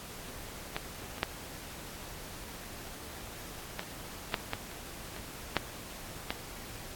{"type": "clicks", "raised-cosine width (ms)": 0.3, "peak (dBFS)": [-17, -27, -10, -18, -30, -11, -15, -28, -27, -10, -14], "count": 11, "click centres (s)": [0.765, 1.182, 1.231, 3.794, 3.831, 4.342, 4.534, 4.715, 5.164, 5.567, 6.305], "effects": ["pink hiss -45 dBFS RMS until 6.95 s", "AAC 64 kbps"]}